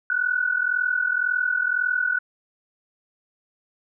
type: tone pair together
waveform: sine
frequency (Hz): 1458.1 / 1500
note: F#6 / F#6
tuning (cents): -26 / +23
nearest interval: unison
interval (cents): 49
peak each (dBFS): -23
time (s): 0.1-2.19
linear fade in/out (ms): 2
effects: none